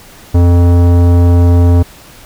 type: tone with tanh clipping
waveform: sine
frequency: 87.1 Hz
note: F2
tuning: 4 cents flat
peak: -6 dBFS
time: 0.34-1.83 s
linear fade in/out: 10 ms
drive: 17 dB
effects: pink hiss -37 dBFS RMS until 2.25 s